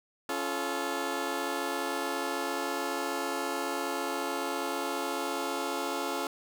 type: chord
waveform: 15% pulse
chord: Db augmented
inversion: none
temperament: just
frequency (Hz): 277.2 / 346.5 / 433.1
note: Db4 / F4 / A4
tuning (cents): 0 / -14 / -27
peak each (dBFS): -29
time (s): 0.29-6.27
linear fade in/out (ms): 2
effects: none